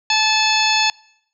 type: harmonic tone with a mistuned harmonic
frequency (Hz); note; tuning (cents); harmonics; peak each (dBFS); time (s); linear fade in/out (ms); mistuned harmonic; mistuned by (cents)
870; A5; -20; 1 / 2 / 3 / 4 / 5 / 6 / 8; -20 / -25 / -19 / -23 / -20 / -24 / -27; 0.1-0.9; 2; 8; -81
effects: noise-tail reverb RT60 0.7 s tail -23 dB re dry